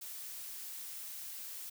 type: noise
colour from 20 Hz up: blue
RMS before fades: -45 dBFS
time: 0.01-1.7 s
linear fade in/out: 10 ms
effects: none